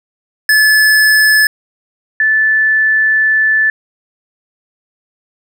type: tone pair in turn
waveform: square / sine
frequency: 1727 / 1749.1 Hz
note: A6 / A6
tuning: -33 / -11 cents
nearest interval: unison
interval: 22 cents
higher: second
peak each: -7 / -8 dBFS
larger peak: first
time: 0.49-1.47 / 2.2-3.7 s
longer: second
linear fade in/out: 2 ms
effects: none